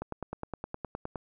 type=click train; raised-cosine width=1 ms; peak=-21 dBFS; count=12; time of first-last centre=0.02-1.158 s; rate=9.67 Hz; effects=none